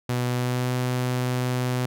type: tone with pitch glide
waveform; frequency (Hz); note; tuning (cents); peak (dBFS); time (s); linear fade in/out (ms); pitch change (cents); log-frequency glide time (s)
sawtooth; 123.47 to 125.56; B2 to B2; 0 to +29; -19; 0.09-1.86; 5; +29; 0.27-0.7
effects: none